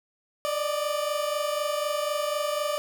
30% pulse tone pair together, 585 / 609 Hz, D5 / D#5, -7 / -37 cents, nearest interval minor second, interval 70 cents, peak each -25 / -28 dBFS, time 0.45-2.78 s, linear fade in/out 0 ms, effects none

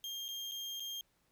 35% pulse tone with dropouts, 3209 Hz, G7, 40 cents sharp, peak -38 dBFS, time 0.04-1.01 s, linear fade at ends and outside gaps 1 ms, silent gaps 0.282-0.287 / 0.513-0.518 / 0.798-0.803 s, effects pink hiss -75 dBFS RMS until 1.31 s

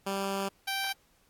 10% pulse tone pair in turn, 196 / 780.8 Hz, G3 / G5, 0 / -7 cents, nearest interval 2 octaves, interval 2393 cents, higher second, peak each -22 / -22 dBFS, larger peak neither, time 0.06-0.49 / 0.67-0.93 s, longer first, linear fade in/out 10 ms, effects pink hiss -67 dBFS RMS until 1.29 s + AAC 64 kbps

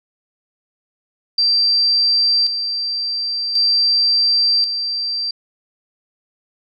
sine tone with tremolo, 4699 Hz, D8, in tune, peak -12 dBFS, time 1.38-5.31 s, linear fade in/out 5 ms, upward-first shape square, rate 0.46 Hz, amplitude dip 55%, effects none

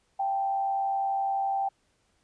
sine tone with frequency modulation, 784 Hz, G5, in tune, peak -25 dBFS, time 0.19-1.69 s, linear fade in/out 10 ms, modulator 91.7 Hz, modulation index 0.4, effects pink hiss -70 dBFS RMS until 2.23 s + resampled to 22050 Hz

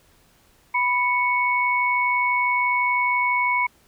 sine tone pair together, 987.6 / 2217 Hz, B5 / C#7, 0 / 0 cents, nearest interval octave + major second, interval 1400 cents, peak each -21 dBFS, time 0.74-3.67 s, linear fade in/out 10 ms, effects pink hiss -58 dBFS RMS until 3.87 s

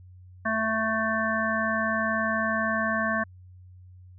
harmonic tone, 221 Hz, A3, 8 cents sharp, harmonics 1 / 3 / 5 / 7 / 8, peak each -30 / -30 / -30 / -30 / -30 dBFS, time 0.45-3.24 s, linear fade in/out 10 ms, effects added 91 Hz sine -46 dBFS peak until 4.18 s

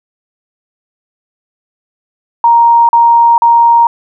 sine tone bursts, 935 Hz, A#5, 5 cents sharp, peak -3 dBFS, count 3, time 2.44-3.87 s, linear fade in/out 2 ms, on 450 ms, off 40 ms, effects none

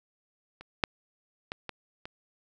clicks, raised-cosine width 0.3 ms, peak -29 / -7 / -18 / -20 / -24 dBFS, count 5, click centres 0.61 / 0.838 / 1.519 / 1.693 / 2.055 s, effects none

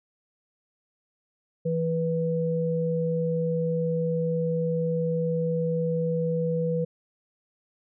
sine tone pair together, 164.81 / 491 Hz, E3 / B4, 0 / -10 cents, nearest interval octave + perfect fifth, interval 1890 cents, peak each -26 dBFS, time 1.65-6.85 s, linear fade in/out 10 ms, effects none

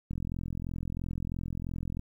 click train, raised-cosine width 5 ms, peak -23 dBFS, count 82, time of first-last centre 0.11-1.994 s, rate 43 Hz, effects 10-bit

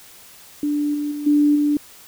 sine tone with level steps, 293.7 Hz, D4, in tune, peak -18 / -21 / -25 / -12 / -15 dBFS, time 0.63-1.77 s, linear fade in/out 2 ms, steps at 0.94 / 1.11 / 1.26 / 1.55 s, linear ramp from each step 10 ms, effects white hiss -45 dBFS RMS until 2.07 s

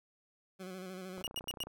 20% pulse tone with vibrato, 185.8 Hz, F#3, 7 cents sharp, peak -38 dBFS, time 0.59-1.23 s, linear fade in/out 20 ms, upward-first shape square, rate 13 Hz, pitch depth 36 cents each way
click train, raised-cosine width 1 ms, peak -33 dBFS, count 16, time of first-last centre 1.18-1.67 s, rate 30.6 Hz
40% pulse tone bursts, 2865 Hz, F7, 44 cents sharp, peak -35 dBFS, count 4, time 1.24-1.633 s, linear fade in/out 0 ms, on 30 ms, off 91 ms
effects none

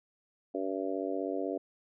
harmonic tone, 95.9 Hz, G2, 37 cents flat, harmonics 3 / 4 / 5 / 6 / 7, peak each -36 / -37 / -38 / -39 / -39 dBFS, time 0.54-1.58 s, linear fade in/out 10 ms, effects none

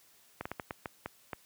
slowing click train, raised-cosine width 0.5 ms, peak -21 dBFS, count 8, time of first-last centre 0.41-1.332 s, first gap 45 ms, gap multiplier 1.35, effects white hiss -63 dBFS RMS until 1.45 s + high-pass 60 Hz 12 dB/octave

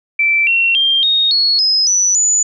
sine tone with pitch steps, 2332 / 2726 / 3186 / 3723 / 4352 / 5086 / 5945 / 6948 Hz, D7 / F7 / G7 / A#7 / C#8 / D#8 / F#8 / A8, -13 / -43 / +27 / -3 / -33 / +37 / +7 / -23 cents, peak -10 dBFS, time 0.19-2.43 s, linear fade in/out 5 ms, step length 280 ms, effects none

